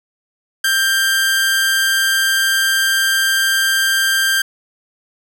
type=tone with amplitude modulation; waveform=sawtooth; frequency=1582 Hz; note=G6; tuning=15 cents sharp; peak=-8 dBFS; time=0.64-4.42 s; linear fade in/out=5 ms; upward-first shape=sine; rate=233 Hz; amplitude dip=35%; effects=8-bit